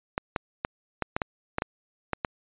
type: clicks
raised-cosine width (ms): 0.5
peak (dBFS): -11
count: 10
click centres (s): 0.179 / 0.362 / 0.649 / 1.023 / 1.165 / 1.218 / 1.584 / 1.621 / 2.133 / 2.248
effects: resampled to 8000 Hz